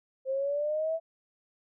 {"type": "linear sweep", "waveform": "sine", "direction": "up", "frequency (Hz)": [523, 659.3], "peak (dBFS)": -27, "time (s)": [0.25, 1], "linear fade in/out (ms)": 50, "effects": []}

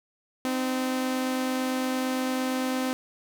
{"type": "tone pair together", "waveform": "sawtooth", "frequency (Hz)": [258, 306.8], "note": ["C4", "D#4"], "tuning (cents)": [-24, -24], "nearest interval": "minor third", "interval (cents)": 300, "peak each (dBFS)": [-22, -32], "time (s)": [0.45, 2.93], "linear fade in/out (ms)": 0, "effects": []}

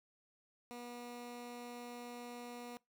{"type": "tone", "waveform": "15% pulse", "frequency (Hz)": 241.8, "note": "B3", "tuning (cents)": -36, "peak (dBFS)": -40, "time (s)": [0.71, 2.77], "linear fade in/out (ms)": 0, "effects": ["noise-tail reverb RT60 0.2 s tail -23 dB re dry"]}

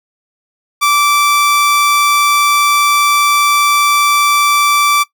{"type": "tone", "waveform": "sawtooth", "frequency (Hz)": 1165, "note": "D6", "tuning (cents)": -14, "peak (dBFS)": -5, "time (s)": [0.81, 5.04], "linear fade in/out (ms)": 20, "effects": ["noise-tail reverb RT60 0.1 s tail -18 dB re dry"]}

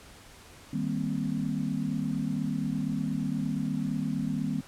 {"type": "chord", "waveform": "sine", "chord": "C minor seventh", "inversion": "first", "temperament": "equal with one note detuned", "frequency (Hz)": [155.56, 197.59, 233.1, 261.6], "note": ["Eb3", "G3", "Bb3", "C4"], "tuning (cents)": [0, 14, 0, 0], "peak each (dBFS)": -33, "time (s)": [0.73, 4.61], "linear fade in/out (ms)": 5, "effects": ["pink hiss -51 dBFS RMS until 4.67 s", "low-pass 11000 Hz 12 dB/octave"]}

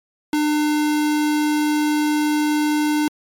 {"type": "tone", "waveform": "square", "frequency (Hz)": 300, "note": "D4", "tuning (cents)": 37, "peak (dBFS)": -17, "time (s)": [0.33, 3.08], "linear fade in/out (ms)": 2, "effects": ["MP3 64 kbps"]}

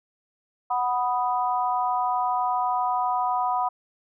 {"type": "chord", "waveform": "sine", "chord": "B major", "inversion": "second", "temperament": "equal", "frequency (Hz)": [740, 987.8, 1244.5], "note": ["F#5", "B5", "D#6"], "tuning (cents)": [0, 0, 0], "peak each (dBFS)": [-25, -25, -30], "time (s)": [0.7, 3.69], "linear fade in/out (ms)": 10, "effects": []}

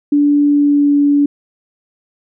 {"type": "tone with pitch glide", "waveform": "sine", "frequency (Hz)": [290, 287.3], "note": ["D4", "D4"], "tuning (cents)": [-22, -38], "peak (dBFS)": -8, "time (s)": [0.12, 1.26], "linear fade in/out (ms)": 5, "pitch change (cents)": -16, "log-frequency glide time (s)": [0.46, 0.96], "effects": []}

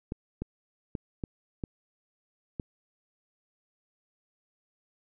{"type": "clicks", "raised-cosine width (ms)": 3, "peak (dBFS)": -20, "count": 6, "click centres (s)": [0.121, 0.42, 0.952, 1.238, 1.638, 2.598], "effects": []}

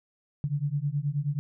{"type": "beating tone pair", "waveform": "sine", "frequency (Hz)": [139.9, 149.3], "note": ["C#3", "D3"], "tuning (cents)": [16, 29], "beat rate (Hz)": 9.4, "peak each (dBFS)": -29, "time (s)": [0.44, 1.39], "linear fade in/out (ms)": 0, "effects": []}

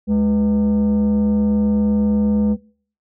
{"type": "tone with frequency modulation", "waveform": "sine", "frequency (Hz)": 210.2, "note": "G#3", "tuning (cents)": 21, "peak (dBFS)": -11, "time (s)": [0.07, 2.57], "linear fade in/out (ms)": 50, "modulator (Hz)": 283, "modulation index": 0.42, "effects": ["noise-tail reverb RT60 0.5 s tail -24 dB re dry", "tanh soft clip ceiling -12 dBFS"]}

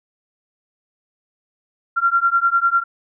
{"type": "beating tone pair", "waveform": "sine", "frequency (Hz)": [1372, 1382], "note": ["F6", "F6"], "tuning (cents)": [-31, -19], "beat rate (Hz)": 10, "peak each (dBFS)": -17, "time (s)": [1.96, 2.84], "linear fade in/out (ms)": 20, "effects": []}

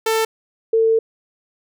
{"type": "tone pair in turn", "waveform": ["sawtooth", "sine"], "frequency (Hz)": [444.9, 449], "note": ["A4", "A4"], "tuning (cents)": [19, 35], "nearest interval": "unison", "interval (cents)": 16, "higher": "second", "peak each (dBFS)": -12, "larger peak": "neither", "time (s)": [[0.06, 0.25], [0.73, 0.99]], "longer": "second", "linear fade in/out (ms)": 5, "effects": []}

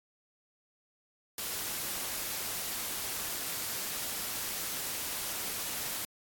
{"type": "noise", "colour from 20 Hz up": "white", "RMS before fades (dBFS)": -36, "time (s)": [1.38, 6.05], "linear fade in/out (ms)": 2, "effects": ["AAC 64 kbps"]}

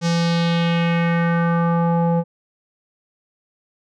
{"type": "tone with low-pass filter sweep", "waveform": "square", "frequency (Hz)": 169.2, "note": "E3", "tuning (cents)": 45, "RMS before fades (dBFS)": -18, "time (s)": [0.01, 2.24], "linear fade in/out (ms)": 50, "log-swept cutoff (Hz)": [6000, 680], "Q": 2.3, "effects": []}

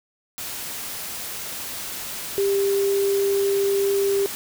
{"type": "tone in noise", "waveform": "sine", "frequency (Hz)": 396.7, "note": "G4", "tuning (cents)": 21, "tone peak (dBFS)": -18, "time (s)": [2.38, 4.26], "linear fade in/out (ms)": 0, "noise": "white", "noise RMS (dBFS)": -32, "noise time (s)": [0.38, 4.35], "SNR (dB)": 11, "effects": []}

